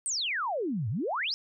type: exponential two-way sweep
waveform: sine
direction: down then up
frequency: 8940 to 98.3 to 5530 Hz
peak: -28 dBFS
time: 0.06-1.34 s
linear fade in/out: 0 ms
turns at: 0.89 s
effects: none